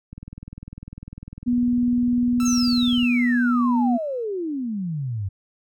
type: click train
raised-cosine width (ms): 5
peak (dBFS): -24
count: 59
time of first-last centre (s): 0.13-3.03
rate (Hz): 20
type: tone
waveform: sine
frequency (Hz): 243.3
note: B3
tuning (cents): -26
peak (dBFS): -17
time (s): 1.46-3.98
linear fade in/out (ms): 20
type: tone with exponential decay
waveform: sawtooth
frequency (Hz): 1327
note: E6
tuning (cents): +11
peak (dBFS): -26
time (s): 2.4-4.24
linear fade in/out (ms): 1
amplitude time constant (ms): 400
type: exponential sweep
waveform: sine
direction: down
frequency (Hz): 6645 to 92.5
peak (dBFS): -24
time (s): 2.45-5.29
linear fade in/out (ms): 10
effects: none